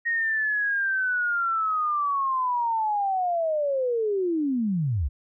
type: linear sweep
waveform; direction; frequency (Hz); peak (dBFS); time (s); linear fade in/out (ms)
sine; down; 1874 to 58.27; -22; 0.05-5.09; 20
effects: none